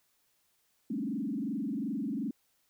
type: tone with frequency modulation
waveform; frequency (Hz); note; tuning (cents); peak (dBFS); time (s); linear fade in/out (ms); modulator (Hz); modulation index
sine; 246.9; B3; 0; -31; 0.9-2.31; 5; 22.7; 2.2
effects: white hiss -73 dBFS RMS until 2.69 s